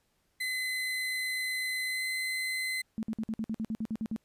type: tone with pitch glide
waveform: 35% pulse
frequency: 2032 to 2045 Hz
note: B6 to C7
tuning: +49 to -40 cents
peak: -29 dBFS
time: 0.4-2.82 s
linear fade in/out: 10 ms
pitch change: +11 cents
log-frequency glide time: 1.87-2.04 s
type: tone bursts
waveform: sine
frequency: 220.7 Hz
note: A3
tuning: 5 cents sharp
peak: -30 dBFS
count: 12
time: 2.98-4.162 s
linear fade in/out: 0 ms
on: 49 ms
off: 54 ms
effects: pink hiss -74 dBFS RMS until 4.24 s + resampled to 32000 Hz